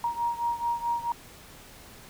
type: beating tone pair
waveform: sine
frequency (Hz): 941 / 945.6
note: A#5 / A#5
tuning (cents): +16 / +24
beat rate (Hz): 4.6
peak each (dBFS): -28 / -31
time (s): 0.04-1.12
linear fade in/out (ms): 2
effects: pink hiss -49 dBFS RMS until 2.09 s